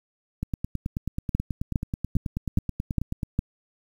two click trains, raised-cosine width 5 ms, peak -15 / -10 dBFS, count 27 / 6, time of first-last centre 0.43-3.232 / 1.35-3.391 s, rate 9.28 / 2.45 Hz, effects 8-bit

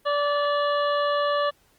harmonic tone with a mistuned harmonic, 580 Hz, D5, 22 cents flat, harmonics 1 / 2 / 3 / 5 / 6 / 7, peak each -23 / -25 / -32 / -36 / -39 / -40 dBFS, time 0.05-1.51 s, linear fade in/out 20 ms, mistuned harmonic 6, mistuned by -22 cents, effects pink hiss -62 dBFS RMS until 1.78 s + Opus 24 kbps

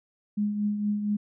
sine tone with tremolo, 207.7 Hz, G#3, in tune, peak -22 dBFS, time 0.37-1.17 s, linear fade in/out 10 ms, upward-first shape triangle, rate 4.3 Hz, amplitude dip 55%, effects none

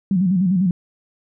sine tone with vibrato, 185 Hz, F#3, in tune, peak -14 dBFS, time 0.11-0.71 s, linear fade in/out 2 ms, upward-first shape square, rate 10 Hz, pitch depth 95 cents each way, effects none

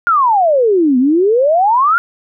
sine exponential two-way sweep, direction down then up, 1438 to 243.8 to 1438 Hz, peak -8 dBFS, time 0.07-1.98 s, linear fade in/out 0 ms, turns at 0.98 s, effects none

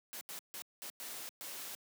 white noise bursts at uneven times, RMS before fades -45 dBFS, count 6, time 0.13-0.21 / 0.29-0.39 / 0.54-0.62 / 0.82-0.9 / 1-1.29 / 1.41-1.75 s, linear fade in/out 0 ms, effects high-pass 200 Hz 12 dB/octave

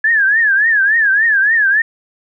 sine tone with vibrato, 1699 Hz, G#6, 39 cents sharp, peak -9 dBFS, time 0.04-1.82 s, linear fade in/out 5 ms, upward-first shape triangle, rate 3.5 Hz, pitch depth 180 cents each way, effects none

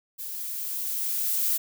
violet noise with level ramp, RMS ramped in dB -36 to -24 dBFS, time 0.18-1.58 s, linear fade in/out 20 ms, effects none

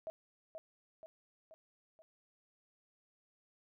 sine tone with echo, 641 Hz, E5, 49 cents flat, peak -39 dBFS, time 0.07-0.1 s, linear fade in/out 0 ms, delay 480 ms, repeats 4, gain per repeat -5 dB, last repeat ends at 2.02 s, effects none

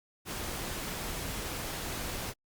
pink noise, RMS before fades -37 dBFS, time 0.25-2.34 s, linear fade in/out 50 ms, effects Opus 48 kbps

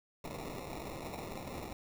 white noise with sample-and-hold, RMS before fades -43 dBFS, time 0.24-1.73 s, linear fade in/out 2 ms, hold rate 1575 Hz, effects none

